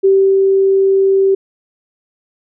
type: tone with ADSR envelope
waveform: sine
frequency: 387.9 Hz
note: G4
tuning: 18 cents flat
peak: -6 dBFS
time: 0.03-1.35 s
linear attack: 19 ms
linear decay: 310 ms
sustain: -2 dB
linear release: 7 ms
effects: none